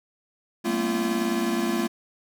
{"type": "tone cluster", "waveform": "square", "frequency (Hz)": [192.6, 223.7, 242.7, 272, 342.2], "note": ["G3", "A3", "B3", "C#4", "F4"], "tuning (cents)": [-30, 29, -30, -33, -35], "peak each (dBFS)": [-36, -28, -31, -36, -28], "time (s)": [0.64, 1.88], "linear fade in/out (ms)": 20, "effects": []}